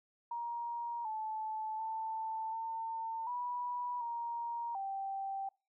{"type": "tone with pitch steps", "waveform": "sine", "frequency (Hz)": [943, 871, 886, 902, 977, 939, 781], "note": ["A#5", "A5", "A5", "A5", "B5", "A#5", "G5"], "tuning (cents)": [20, -18, 12, 43, -19, 12, -7], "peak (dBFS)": -36, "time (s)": [0.31, 5.49], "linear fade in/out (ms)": 5, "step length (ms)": 740, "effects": ["noise-tail reverb RT60 0.3 s tail -24 dB re dry"]}